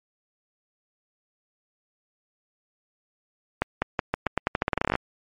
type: accelerating click train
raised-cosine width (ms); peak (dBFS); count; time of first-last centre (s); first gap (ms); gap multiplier
0.5; -7; 19; 3.62-4.954; 200; 0.86
effects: MP3 48 kbps